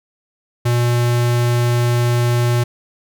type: tone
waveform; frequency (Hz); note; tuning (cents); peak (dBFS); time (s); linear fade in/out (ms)
square; 120.4; B2; -44; -14; 0.65-2.64; 10
effects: none